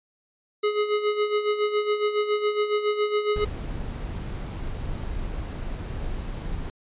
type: tone with tremolo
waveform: square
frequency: 419.3 Hz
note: G#4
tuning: 17 cents sharp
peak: -20 dBFS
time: 0.63-3.45 s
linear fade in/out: 10 ms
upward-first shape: sine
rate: 7.2 Hz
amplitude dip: 65%
type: noise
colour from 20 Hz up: brown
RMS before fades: -31 dBFS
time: 3.36-6.7 s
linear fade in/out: 2 ms
effects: resampled to 8000 Hz